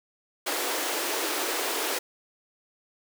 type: high-pass noise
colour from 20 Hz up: pink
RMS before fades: -29 dBFS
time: 0.46-1.99 s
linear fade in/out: 10 ms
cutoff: 300 Hz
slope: 48 dB/octave
effects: none